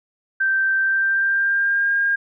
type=tone with pitch glide; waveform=sine; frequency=1562 to 1614.3 Hz; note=G6 to G#6; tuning=-7 to -50 cents; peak=-16 dBFS; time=0.4-2.16 s; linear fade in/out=10 ms; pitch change=+57 cents; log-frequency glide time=0.8-1.92 s; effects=none